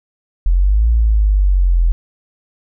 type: exponential two-way sweep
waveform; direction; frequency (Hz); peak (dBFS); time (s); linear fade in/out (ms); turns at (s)
sine; up then down; 41.2 to 57.7 to 41.2; -9; 0.46-1.92; 0; 0.89
effects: none